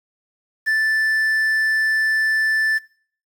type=tone with quantisation; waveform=triangle; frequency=1760 Hz; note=A6; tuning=in tune; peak=-14 dBFS; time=0.66-2.79 s; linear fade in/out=20 ms; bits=7; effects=noise-tail reverb RT60 0.5 s tail -21 dB re dry